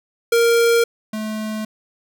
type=tone pair in turn; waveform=square; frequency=466.2 / 216.1 Hz; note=A#4 / A3; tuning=0 / -31 cents; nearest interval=octave + minor second; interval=1331 cents; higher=first; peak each=-13 / -24 dBFS; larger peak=first; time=0.32-0.84 / 1.13-1.65 s; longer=neither; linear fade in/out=5 ms; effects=none